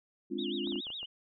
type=chord; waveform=sine; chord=D half-diminished seventh; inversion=second; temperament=equal; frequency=207.7 / 261.6 / 293.7 / 349.2 Hz; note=Ab3 / C4 / D4 / F4; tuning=0 / 0 / 0 / 0 cents; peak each=-40 / -39 / -39 / -37 dBFS; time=0.3-0.81 s; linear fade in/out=20 ms
type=tone with vibrato; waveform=sine; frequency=3270 Hz; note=G#7; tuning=28 cents flat; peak=-38 dBFS; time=0.38-1.06 s; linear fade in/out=10 ms; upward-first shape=sine; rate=7.3 Hz; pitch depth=270 cents each way
type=clicks; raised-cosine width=1 ms; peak=-37 dBFS; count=6; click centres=0.673 / 0.723 / 0.757 / 0.869 / 0.903 / 1.03 s
effects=none